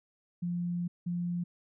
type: tone pair in turn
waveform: sine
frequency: 174.61 / 174.61 Hz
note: F3 / F3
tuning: 0 / 0 cents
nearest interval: unison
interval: 0 cents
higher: neither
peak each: -30 / -30 dBFS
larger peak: neither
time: 0.42-0.88 / 1.06-1.44 s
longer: first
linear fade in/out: 10 ms
effects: none